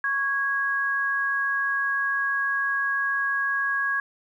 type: tone pair together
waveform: sine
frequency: 1111.2 / 1651 Hz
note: C#6 / G#6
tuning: +4 / -11 cents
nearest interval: perfect fifth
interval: 685 cents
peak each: -29 / -23 dBFS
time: 0.04-4 s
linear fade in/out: 2 ms
effects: 10-bit